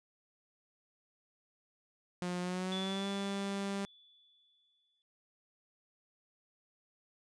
sawtooth tone with pitch glide, 178.5 to 198.06 Hz, F3 to G3, +38 to +18 cents, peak -31 dBFS, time 2.22-3.85 s, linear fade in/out 0 ms, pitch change +180 cents, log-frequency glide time 2.41-3.07 s
sine tone with exponential decay, 3456 Hz, A7, 32 cents flat, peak -38 dBFS, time 2.72-5.02 s, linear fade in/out 0 ms, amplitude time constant 500 ms
effects resampled to 22050 Hz

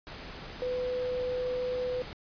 sine tone in noise, 501 Hz, B4, 25 cents sharp, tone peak -29 dBFS, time 0.62-2.02 s, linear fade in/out 0 ms, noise pink, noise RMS -43 dBFS, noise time 0.07-2.13 s, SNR +11 dB, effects resampled to 11025 Hz

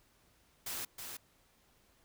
white noise with echo, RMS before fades -40 dBFS, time 0.66-0.85 s, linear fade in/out 5 ms, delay 320 ms, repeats 1, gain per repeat -5 dB, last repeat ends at 1.17 s, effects pink hiss -69 dBFS RMS until 2.04 s

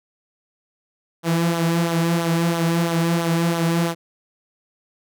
sawtooth tone with flanger, 167.8 Hz, E3, 31 cents sharp, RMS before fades -20 dBFS, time 1.23-3.95 s, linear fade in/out 50 ms, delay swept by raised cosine 0.4 to 4.6 ms, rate 3 Hz, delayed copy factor -0.55, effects none

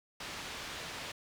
white low-pass noise, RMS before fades -43 dBFS, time 0.2-1.12 s, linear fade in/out 5 ms, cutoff 3900 Hz, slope 12 dB/octave, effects none

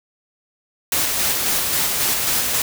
white noise with tremolo, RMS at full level -19 dBFS, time 0.92-2.62 s, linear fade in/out 2 ms, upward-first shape square, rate 3.7 Hz, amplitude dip 25%, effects none

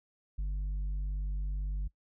triangle tone with tanh clipping, 49 Hz, G1, in tune, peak -32 dBFS, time 0.38-1.88 s, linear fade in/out 10 ms, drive 9 dB, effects noise-tail reverb RT60 0.1 s tail -21 dB re dry

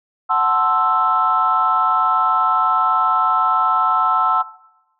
sine chord, F# half-diminished seventh, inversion none, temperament equal, 740 / 880 / 1046.5 / 1318.5 Hz, F#5 / A5 / C6 / E6, 0 / 0 / 0 / 0 cents, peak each -21 / -21 / -20 / -16 dBFS, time 0.29-4.43 s, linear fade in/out 20 ms, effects noise-tail reverb RT60 0.9 s tail -18 dB re dry + tanh soft clip ceiling -4 dBFS

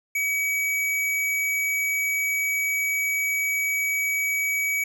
square tone, 2272 Hz, C#7, 42 cents sharp, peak -23 dBFS, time 0.15-4.84 s, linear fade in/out 5 ms, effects none

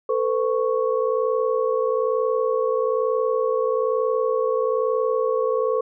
sine tone cluster, 446.9 / 508 / 1107 Hz, A4 / B4 / C#6, +27 / +49 / -3 cents, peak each -22 / -22 / -28 dBFS, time 0.09-5.81 s, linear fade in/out 5 ms, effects none

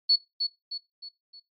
sine tone with echo, 4411 Hz, C#8, 9 cents flat, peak -17 dBFS, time 0.09-0.16 s, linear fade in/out 10 ms, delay 310 ms, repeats 4, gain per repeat -7 dB, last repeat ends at 1.4 s, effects noise-tail reverb RT60 0.2 s tail -18 dB re dry + MP3 32 kbps

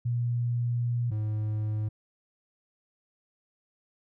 sine / triangle tone pair in turn, 120 / 107.17 Hz, B2 / A2, -49 / -45 cents, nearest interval major second, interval 196 cents, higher first, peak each -25 dBFS, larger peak neither, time 0.05-1.11 / 1.11-1.89 s, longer first, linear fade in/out 10 ms, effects none

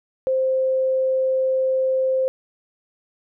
sine tone, 523.3 Hz, C5, in tune, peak -17 dBFS, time 0.27-2.28 s, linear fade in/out 0 ms, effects none

